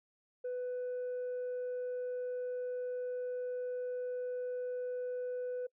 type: tone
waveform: sine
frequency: 497.7 Hz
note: B4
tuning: 13 cents sharp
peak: -33 dBFS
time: 0.44-5.67 s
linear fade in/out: 10 ms
effects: noise-tail reverb RT60 0.1 s tail -25 dB re dry + tanh soft clip ceiling -34 dBFS